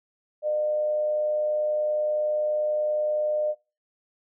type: tone with amplitude modulation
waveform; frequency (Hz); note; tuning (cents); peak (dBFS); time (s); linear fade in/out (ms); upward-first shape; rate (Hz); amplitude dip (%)
sine; 605; D#5; -49; -21; 0.42-3.55; 50; sine; 111; 30
effects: noise-tail reverb RT60 0.3 s tail -22 dB re dry